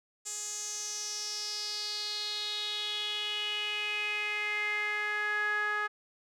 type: tone with band-pass filter sweep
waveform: sawtooth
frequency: 419.1 Hz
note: G#4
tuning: 16 cents sharp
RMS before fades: -34 dBFS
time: 0.25-5.88 s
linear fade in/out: 20 ms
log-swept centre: 7300 to 1500 Hz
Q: 5.8
effects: none

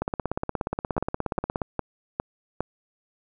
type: two click trains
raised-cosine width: 1 ms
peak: -11 / -12 dBFS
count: 5 / 28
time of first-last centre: 0.98-2.606 / 0.02-1.618 s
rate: 2.46 / 16.9 Hz
effects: none

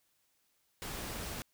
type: noise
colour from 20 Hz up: pink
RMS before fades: -41 dBFS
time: 0.82-1.42 s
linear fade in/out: 0 ms
effects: white hiss -75 dBFS RMS until 1.53 s

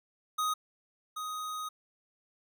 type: tone pair in turn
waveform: square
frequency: 1251 / 1251 Hz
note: D#6 / D#6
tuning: +9 / +9 cents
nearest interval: unison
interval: 0 cents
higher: neither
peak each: -29 / -36 dBFS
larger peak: first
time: 0.38-0.54 / 1.16-1.69 s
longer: second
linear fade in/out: 10 ms
effects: none

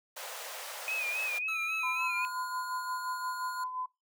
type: high-pass noise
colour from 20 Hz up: pink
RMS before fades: -42 dBFS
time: 0.16-1.39 s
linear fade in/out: 10 ms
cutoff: 500 Hz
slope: 48 dB/octave
type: tone with vibrato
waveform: sine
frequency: 2489 Hz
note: D#7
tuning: in tune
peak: -31 dBFS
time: 0.88-2.25 s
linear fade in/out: 0 ms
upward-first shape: sine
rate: 3.7 Hz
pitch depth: 69 cents each way
type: tone with pitch glide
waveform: square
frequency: 1312 to 1430.7 Hz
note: E6 to F6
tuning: -9 to +41 cents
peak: -39 dBFS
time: 1.48-3.64 s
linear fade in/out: 5 ms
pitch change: +150 cents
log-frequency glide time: 1.93-2.25 s
type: tone with tremolo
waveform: sine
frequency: 1015 Hz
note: B5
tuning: 47 cents sharp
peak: -32 dBFS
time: 1.83-3.86 s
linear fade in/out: 5 ms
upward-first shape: sine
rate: 5.7 Hz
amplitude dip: 55%
effects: noise-tail reverb RT60 0.2 s tail -21 dB re dry

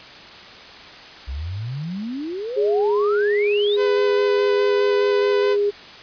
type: exponential sweep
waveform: sine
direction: up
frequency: 61.5 to 3902 Hz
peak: -25 dBFS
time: 1.27-3.77 s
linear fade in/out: 20 ms
type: tone with pitch glide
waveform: sine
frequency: 413.9 to 408.9 Hz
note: G#4 to G#4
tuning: -6 to -27 cents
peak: -16 dBFS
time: 2.56-5.71 s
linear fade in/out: 20 ms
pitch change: -21 cents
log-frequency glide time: 2.92-4.46 s
type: tone with vibrato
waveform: sawtooth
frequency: 503 Hz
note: B4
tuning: 32 cents sharp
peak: -18 dBFS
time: 3.76-5.57 s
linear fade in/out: 50 ms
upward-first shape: square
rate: 4.8 Hz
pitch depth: 11 cents each way
effects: white hiss -40 dBFS RMS until 6.02 s + resampled to 11025 Hz

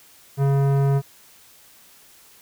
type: tone with tanh clipping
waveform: sine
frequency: 138.59 Hz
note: C#3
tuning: in tune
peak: -18 dBFS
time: 0.37-1.02 s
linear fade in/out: 50 ms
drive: 16 dB
effects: white hiss -51 dBFS RMS until 2.41 s

